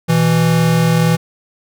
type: tone pair together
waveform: square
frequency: 123.47 / 164.81 Hz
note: B2 / E3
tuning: 0 / 0 cents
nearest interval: perfect fourth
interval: 500 cents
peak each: -18 / -12 dBFS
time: 0.08-1.17 s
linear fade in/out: 20 ms
effects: none